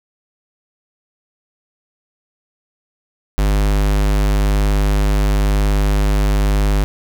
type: tone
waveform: square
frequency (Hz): 50.5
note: G#1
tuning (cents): -48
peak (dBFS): -13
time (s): 3.38-6.84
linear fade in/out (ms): 0
effects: none